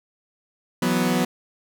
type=chord; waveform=sawtooth; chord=E suspended second; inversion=none; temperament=equal; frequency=164.81 / 185 / 246.9 Hz; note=E3 / F#3 / B3; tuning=0 / 0 / 0 cents; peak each=-23 / -19 / -18 dBFS; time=0.82-1.25 s; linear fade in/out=5 ms; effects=none